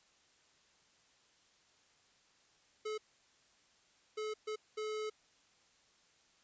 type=tone bursts at uneven times; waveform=square; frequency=430.1 Hz; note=A4; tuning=39 cents flat; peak=-38 dBFS; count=4; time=2.85-2.98 / 4.17-4.34 / 4.47-4.56 / 4.77-5.1 s; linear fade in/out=10 ms; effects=white hiss -69 dBFS RMS until 6.43 s + resampled to 16000 Hz